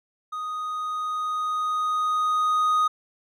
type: tone with level ramp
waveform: triangle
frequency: 1244.5 Hz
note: D#6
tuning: in tune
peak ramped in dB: -27 to -16 dBFS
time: 0.32-2.88 s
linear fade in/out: 10 ms
effects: none